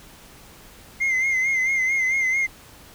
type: tone with vibrato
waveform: sine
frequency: 2093 Hz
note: C7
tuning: in tune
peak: -16 dBFS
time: 1-2.47 s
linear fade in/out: 20 ms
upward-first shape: sine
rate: 4.5 Hz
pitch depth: 52 cents each way
effects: tanh soft clip ceiling -18 dBFS + pink hiss -47 dBFS RMS until 2.94 s